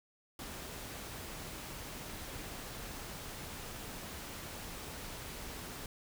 pink noise, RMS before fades -45 dBFS, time 0.39-5.86 s, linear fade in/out 2 ms, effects none

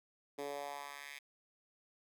10% pulse tone with high-pass filter sweep, 142.5 Hz, C#3, 48 cents sharp, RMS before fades -45 dBFS, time 0.38-1.19 s, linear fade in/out 10 ms, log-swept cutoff 360 to 2300 Hz, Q 2.1, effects none

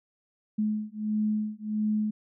sine beating tone pair, 212.6 / 214.1 Hz, G#3 / A3, +41 / -47 cents, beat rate 1.5 Hz, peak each -29 dBFS, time 0.58-2.11 s, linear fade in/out 10 ms, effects none

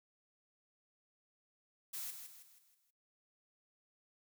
blue noise with echo, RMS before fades -43 dBFS, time 1.93-2.11 s, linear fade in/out 10 ms, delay 160 ms, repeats 5, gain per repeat -7 dB, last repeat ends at 2.91 s, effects noise-tail reverb RT60 0.5 s tail -25 dB re dry

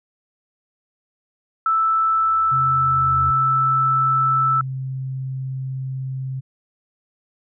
sine tone, 1318.5 Hz, E6, in tune, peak -15 dBFS, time 1.66-4.61 s, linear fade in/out 2 ms
triangle tone with exponential growth, 82.5 Hz, E2, 2 cents sharp, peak -22 dBFS, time 1.74-3.31 s, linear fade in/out 5 ms, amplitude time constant 340 ms
sine tone with vibrato, 131.9 Hz, C3, 14 cents sharp, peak -24 dBFS, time 2.51-6.41 s, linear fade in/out 20 ms, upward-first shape square, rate 20 Hz, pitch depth 12 cents each way
effects none

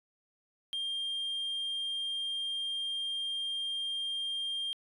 sine tone, 3200 Hz, G7, 35 cents sharp, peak -30 dBFS, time 0.73-4.73 s, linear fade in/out 0 ms, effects tanh soft clip ceiling -31 dBFS

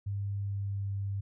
sine tone with pitch glide, 100 to 99.08 Hz, G2 to G2, +35 to +19 cents, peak -31 dBFS, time 0.06-1.21 s, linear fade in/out 10 ms, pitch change -16 cents, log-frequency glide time 0.4-0.89 s, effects none

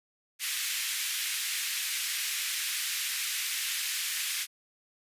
pink high-pass noise, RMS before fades -32 dBFS, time 0.39-4.47 s, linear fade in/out 50 ms, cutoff 1900 Hz, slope 24 dB/octave, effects resampled to 32000 Hz

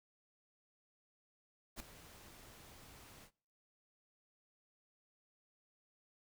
pink noise with ADSR envelope, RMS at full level -44 dBFS, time 1.76-3.31 s, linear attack 41 ms, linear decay 4 ms, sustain -14 dB, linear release 76 ms, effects noise-tail reverb RT60 0.6 s tail -26 dB re dry

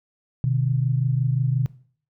sine tone pair together, 125.42 / 151.1 Hz, B2 / D3, +27 / +50 cents, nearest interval minor third, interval 323 cents, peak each -20 / -24 dBFS, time 0.44-1.66 s, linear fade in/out 0 ms, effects noise-tail reverb RT60 0.5 s tail -19 dB re dry

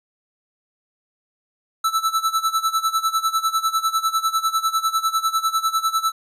square tone with tremolo, 1318.5 Hz, E6, in tune, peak -16 dBFS, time 1.84-6.12 s, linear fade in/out 5 ms, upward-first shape sine, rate 10 Hz, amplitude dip 85%, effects resampled to 32000 Hz

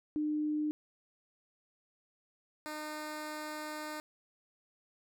sine / 10% pulse tone pair in turn, 302.2 / 304.8 Hz, D4 / D#4, +50 / -36 cents, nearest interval unison, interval 14 cents, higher second, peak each -30 / -31 dBFS, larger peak first, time 0.16-0.71 / 2.66-4 s, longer second, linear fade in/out 0 ms, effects none

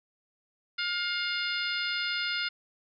harmonic tone, 709 Hz, F5, 26 cents sharp, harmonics 2 / 3 / 4 / 5 / 6 / 7, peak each -33 / -35 / -36 / -37 / -38 / -38 dBFS, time 0.78-2.49 s, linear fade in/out 10 ms, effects none

